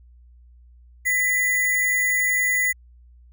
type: tone with sample-and-hold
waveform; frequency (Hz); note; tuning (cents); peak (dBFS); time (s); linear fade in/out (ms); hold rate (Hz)
sine; 1991; B6; +14; -18; 1.05-2.73; 20; 8820
effects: added 60 Hz sine -47 dBFS peak until 3.32 s